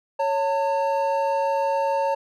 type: tone pair together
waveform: triangle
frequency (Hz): 554 / 901.6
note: C#5 / A5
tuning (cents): -1 / +42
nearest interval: minor sixth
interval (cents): 843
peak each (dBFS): -21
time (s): 0.19-2.15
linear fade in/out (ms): 10
effects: none